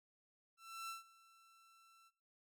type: tone with ADSR envelope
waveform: sawtooth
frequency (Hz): 1340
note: E6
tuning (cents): +28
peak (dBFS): -40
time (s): 0.57-2.11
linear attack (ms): 320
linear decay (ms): 140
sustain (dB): -22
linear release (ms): 39
effects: noise-tail reverb RT60 0.4 s tail -19 dB re dry